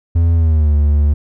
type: tone with pitch glide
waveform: triangle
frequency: 83.8 to 73.37 Hz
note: E2 to D2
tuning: +29 to -1 cents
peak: -7 dBFS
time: 0.15-1.14 s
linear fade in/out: 10 ms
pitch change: -230 cents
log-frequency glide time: 0.34-0.75 s
effects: none